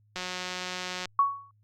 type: click train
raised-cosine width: 0.2 ms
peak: -17 dBFS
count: 164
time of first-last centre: 0.16-1.056 s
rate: 182 Hz
type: tone with exponential decay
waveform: sine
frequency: 1116 Hz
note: C#6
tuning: 11 cents sharp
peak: -16 dBFS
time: 1.19-1.51 s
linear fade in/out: 2 ms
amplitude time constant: 68 ms
effects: added 105 Hz sine -61 dBFS peak until 1.63 s + Opus 48 kbps